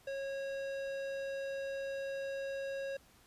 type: tone with tanh clipping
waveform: sine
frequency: 547 Hz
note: C#5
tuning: 23 cents flat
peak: -39 dBFS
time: 0.07-2.97 s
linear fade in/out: 5 ms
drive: 16 dB
effects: pink hiss -64 dBFS RMS until 3.26 s + resampled to 32000 Hz